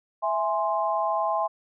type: chord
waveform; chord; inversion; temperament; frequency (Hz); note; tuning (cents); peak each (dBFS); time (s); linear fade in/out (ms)
sine; E augmented; none; equal; 659.3 / 830.6 / 1046.5; E5 / G#5 / B#5; 0 / 0 / 0; -27; 0.22-1.48; 20
effects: none